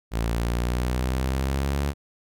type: exponential sweep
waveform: sawtooth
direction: up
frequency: 55.9 to 71.6 Hz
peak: -19 dBFS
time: 0.11-1.94 s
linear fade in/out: 50 ms
effects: none